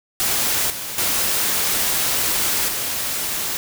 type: noise with level steps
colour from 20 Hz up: white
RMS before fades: -20 / -29 / -20 / -24 dBFS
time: 0.2-3.57 s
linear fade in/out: 0 ms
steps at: 0.7 / 0.98 / 2.68 s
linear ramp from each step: 2 ms
effects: none